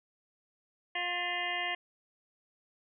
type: harmonic tone with a mistuned harmonic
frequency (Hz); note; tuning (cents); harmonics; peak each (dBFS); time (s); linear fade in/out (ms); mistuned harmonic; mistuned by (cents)
354.2; F4; +24; 1 / 2 / 3 / 5 / 6 / 7 / 8 / 9; -47 / -38 / -43 / -38 / -36 / -44 / -39 / -44; 0.95-1.75; 5; 6; -53
effects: none